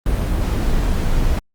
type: noise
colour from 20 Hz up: brown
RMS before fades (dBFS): -17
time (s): 0.06-1.39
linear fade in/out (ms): 2
effects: Opus 32 kbps